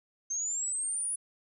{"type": "linear sweep", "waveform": "sine", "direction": "up", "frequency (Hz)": [6272, 9900], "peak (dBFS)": -30, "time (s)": [0.3, 1.16], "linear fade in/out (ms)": 10, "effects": []}